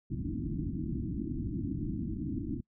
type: low-pass noise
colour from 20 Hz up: white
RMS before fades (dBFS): -35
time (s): 0.1-2.61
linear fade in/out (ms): 10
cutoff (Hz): 330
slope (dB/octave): 96
effects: noise-tail reverb RT60 0.1 s tail -25 dB re dry